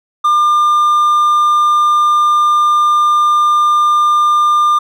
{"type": "tone", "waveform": "triangle", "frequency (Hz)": 1200, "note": "D6", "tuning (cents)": 37, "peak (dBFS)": -6, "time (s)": [0.24, 4.79], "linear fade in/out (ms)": 10, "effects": []}